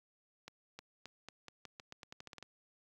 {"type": "accelerating click train", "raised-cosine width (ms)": 0.2, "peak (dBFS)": -30, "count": 15, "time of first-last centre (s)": [0.48, 2.426], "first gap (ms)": 310, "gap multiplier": 0.86, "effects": ["high-pass 80 Hz 12 dB/octave", "12-bit"]}